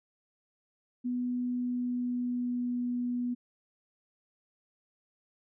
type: tone with pitch glide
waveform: sine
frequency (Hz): 246.9 to 244.6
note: B3 to B3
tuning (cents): 0 to -16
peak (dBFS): -29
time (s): 1.04-3.35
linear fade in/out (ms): 20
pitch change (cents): -16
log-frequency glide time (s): 1.49-2.81
effects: none